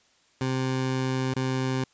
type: tone with dropouts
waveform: 20% pulse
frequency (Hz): 130.6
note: C3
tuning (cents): -3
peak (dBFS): -20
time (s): 0.41-1.84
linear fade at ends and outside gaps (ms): 2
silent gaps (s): 1.338-1.363
effects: white hiss -63 dBFS RMS until 1.93 s + resampled to 16000 Hz